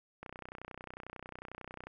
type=click train; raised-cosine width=0.5 ms; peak=-29 dBFS; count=52; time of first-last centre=0.23-1.87 s; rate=31.1 Hz; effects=none